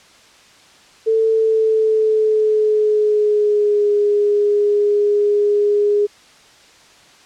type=tone with pitch glide; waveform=sine; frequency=444.9 to 412.7 Hz; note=A4 to G#4; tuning=+19 to -11 cents; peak=-12 dBFS; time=1.06-6.07 s; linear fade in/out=20 ms; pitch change=-130 cents; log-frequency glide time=1.3-3.91 s; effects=white hiss -47 dBFS RMS until 7.25 s + low-pass 6000 Hz 12 dB/octave